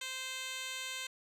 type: tone with band-pass filter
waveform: 10% pulse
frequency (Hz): 520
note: C5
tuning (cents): -11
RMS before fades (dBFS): -41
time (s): 0.01-1.07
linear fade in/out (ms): 5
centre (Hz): 4900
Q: 1.1
effects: none